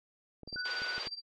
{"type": "clicks", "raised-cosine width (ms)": 2, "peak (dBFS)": -34, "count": 7, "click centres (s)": [0.433, 0.476, 0.528, 0.559, 0.819, 0.98, 1.071]}
{"type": "tone with tremolo", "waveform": "sine", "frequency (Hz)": 4699, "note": "D8", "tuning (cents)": 0, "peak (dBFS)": -35, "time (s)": [0.47, 1.22], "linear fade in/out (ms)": 50, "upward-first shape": "sine", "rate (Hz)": 17, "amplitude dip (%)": 90}
{"type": "tone", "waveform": "sine", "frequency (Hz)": 1480, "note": "F#6", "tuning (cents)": 0, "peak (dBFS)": -36, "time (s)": [0.56, 0.99], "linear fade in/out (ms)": 5}
{"type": "band-pass noise", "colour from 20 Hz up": "white", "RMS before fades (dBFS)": -43, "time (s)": [0.65, 1.08], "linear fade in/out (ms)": 5, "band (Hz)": [380, 4000], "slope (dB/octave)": 24}
{"effects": []}